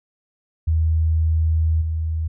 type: tone with level steps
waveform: sine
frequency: 80.1 Hz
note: E2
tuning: 49 cents flat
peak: -15 / -20 dBFS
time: 0.67-2.28 s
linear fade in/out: 10 ms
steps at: 1.81 s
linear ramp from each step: 10 ms
effects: none